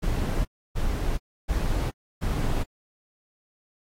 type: noise bursts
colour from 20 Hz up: brown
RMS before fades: -25 dBFS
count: 4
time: 0.02-2.64 s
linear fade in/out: 20 ms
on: 430 ms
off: 300 ms
effects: AAC 48 kbps